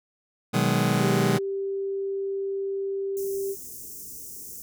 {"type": "chord", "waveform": "sawtooth", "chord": "G# minor seventh", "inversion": "first", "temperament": "just", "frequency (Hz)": [124.59, 155.74, 186.89, 207.7], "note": ["B2", "D#3", "F#3", "G#3"], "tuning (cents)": [16, 2, 18, 0], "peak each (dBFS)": -22, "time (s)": [0.53, 1.39], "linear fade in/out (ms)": 20}
{"type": "tone", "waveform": "sine", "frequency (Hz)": 392, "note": "G4", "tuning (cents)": 0, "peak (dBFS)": -26, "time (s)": [0.99, 3.56], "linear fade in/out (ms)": 50}
{"type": "band-stop noise", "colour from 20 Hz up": "white", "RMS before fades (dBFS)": -40, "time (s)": [3.17, 4.62], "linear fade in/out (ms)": 0, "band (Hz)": [440, 5700], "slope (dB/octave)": 48}
{"effects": []}